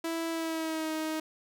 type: tone with pitch glide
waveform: sawtooth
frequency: 329.6 to 314.2 Hz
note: E4 to D#4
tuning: 0 to +17 cents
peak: -27 dBFS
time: 0.04-1.2 s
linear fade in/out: 5 ms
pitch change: -83 cents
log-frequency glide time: 0.3-0.92 s
effects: none